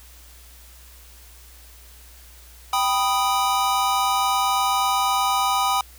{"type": "chord", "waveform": "square", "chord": "G augmented", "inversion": "none", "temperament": "equal", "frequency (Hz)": [784, 987.8, 1244.5], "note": ["G5", "B5", "D#6"], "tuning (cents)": [0, 0, 0], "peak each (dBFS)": -24, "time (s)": [2.73, 5.81], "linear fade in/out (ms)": 2, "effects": ["added 60 Hz sine -46 dBFS peak until 5.98 s", "white hiss -49 dBFS RMS until 5.98 s"]}